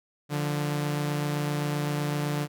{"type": "tone pair together", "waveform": "sawtooth", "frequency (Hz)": [146.83, 174.61], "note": ["D3", "F3"], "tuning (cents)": [0, 0], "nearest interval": "minor third", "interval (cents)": 300, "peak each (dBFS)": [-23, -31], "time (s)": [0.29, 2.48], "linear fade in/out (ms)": 50, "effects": []}